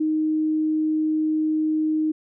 sine tone, 311.1 Hz, D#4, in tune, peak -19 dBFS, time 0-2.12 s, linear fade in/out 10 ms, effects none

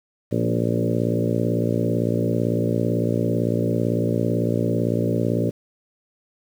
harmonic tone with a mistuned harmonic, 57.9 Hz, A#1, 11 cents flat, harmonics 2 / 3 / 4 / 5 / 6 / 7 / 8 / 9 / 10, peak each -24 / -26 / -27 / -28 / -29 / -29 / -30 / -31 / -31 dBFS, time 0.31-5.51 s, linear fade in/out 20 ms, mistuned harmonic 4, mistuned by +21 cents, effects 8-bit

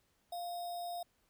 sine tone with sample-and-hold, 698.5 Hz, F5, in tune, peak -38 dBFS, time 0.32-1.03 s, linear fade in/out 5 ms, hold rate 4410 Hz, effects pink hiss -75 dBFS RMS until 1.29 s

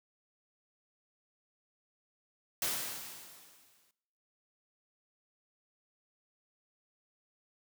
white noise with exponential decay, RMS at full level -32 dBFS, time 2.62-3.91 s, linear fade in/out 2 ms, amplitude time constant 280 ms, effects noise-tail reverb RT60 0.8 s tail -19 dB re dry + high-pass 100 Hz 12 dB/octave

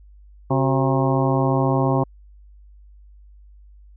harmonic tone with a mistuned harmonic, 134.3 Hz, C3, 46 cents sharp, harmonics 1 / 2 / 3 / 4 / 5 / 6 / 7 / 8, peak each -20 / -23 / -25 / -26 / -27 / -28 / -28 / -29 dBFS, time 0.5-2.04 s, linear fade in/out 10 ms, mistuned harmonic 3, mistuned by -100 cents, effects added 50 Hz sine -44 dBFS peak until 3.96 s

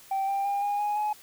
sine tone with pitch steps, 778 / 790.7 / 803.6 / 816.7 / 830 / 843.5 Hz, G5 / G5 / G5 / G#5 / G#5 / G#5, -13 / +15 / +43 / -29 / -1 / +27 cents, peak -23 dBFS, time 0.11-1.13 s, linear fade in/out 5 ms, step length 170 ms, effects tanh soft clip ceiling -23 dBFS + white hiss -52 dBFS RMS until 1.22 s

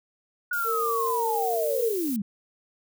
sine linear sweep, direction down, 1464 to 187.2 Hz, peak -25 dBFS, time 0.51-2.22 s, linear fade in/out 5 ms
violet noise, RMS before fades -35 dBFS, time 0.53-2.16 s, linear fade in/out 0 ms
sine tone, 458.9 Hz, A#4, 27 cents flat, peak -27 dBFS, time 0.64-1.94 s, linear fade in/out 50 ms
effects none

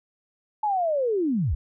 sine linear sweep, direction down, 870 to 50 Hz, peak -21 dBFS, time 0.63-1.55 s, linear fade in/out 5 ms, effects none

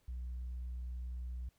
sine tone, 61.6 Hz, B1, 4 cents flat, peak -37 dBFS, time 0.08-1.49 s, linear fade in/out 5 ms, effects tanh soft clip ceiling -37 dBFS + pink hiss -75 dBFS RMS until 1.58 s

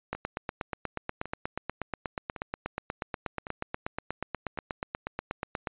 two click trains, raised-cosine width 0.5 ms, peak -16 / -23 dBFS, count 47 / 5, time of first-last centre 0.13-5.672 / 0.15-4.575 s, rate 8.3 / 0.904 Hz, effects resampled to 8000 Hz

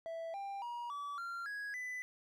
triangle tone with pitch steps, 659.3 / 793.2 / 954.2 / 1147.9 / 1381 / 1661.3 / 1998.6 Hz, E5 / G5 / A#5 / D6 / F6 / G#6 / B6, 0 / +20 / +40 / -40 / -20 / 0 / +20 cents, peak -38 dBFS, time 0.06-2.02 s, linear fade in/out 0 ms, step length 280 ms, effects none

